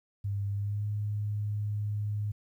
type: tone with pitch glide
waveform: sine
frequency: 100.4 to 104.3 Hz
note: G2 to G#2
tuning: +42 to +8 cents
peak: -29 dBFS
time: 0.24-2.32 s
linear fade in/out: 10 ms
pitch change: +66 cents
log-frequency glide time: 0.53-0.85 s
effects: 11-bit